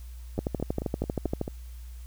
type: two click trains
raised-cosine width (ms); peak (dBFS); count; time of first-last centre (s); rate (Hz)
2; -19 / -14; 6 / 14; 0.38-1.479 / 0.39-1.414; 4.55 / 12.7
effects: added 60 Hz sine -39 dBFS peak until 2.06 s + white hiss -58 dBFS RMS until 2.06 s